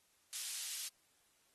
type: high-pass noise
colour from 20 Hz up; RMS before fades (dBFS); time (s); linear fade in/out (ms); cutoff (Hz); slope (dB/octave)
pink; -43; 0.33-0.88; 0; 4100; 12
effects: white hiss -73 dBFS RMS until 1.54 s + AAC 32 kbps